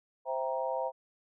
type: chord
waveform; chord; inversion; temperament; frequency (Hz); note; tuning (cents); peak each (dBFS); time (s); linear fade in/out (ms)
sine; C dominant seventh; none; equal with one note detuned; 523.3 / 659.3 / 784 / 937.7; C5 / E5 / G5 / Bb5; 0 / 0 / 0 / +10; -34 / -36 / -38 / -36; 0.25-0.92; 50
effects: none